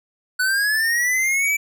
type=linear sweep; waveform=square; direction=up; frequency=1480 to 2326 Hz; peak=-18 dBFS; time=0.39-1.57 s; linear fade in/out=10 ms; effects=none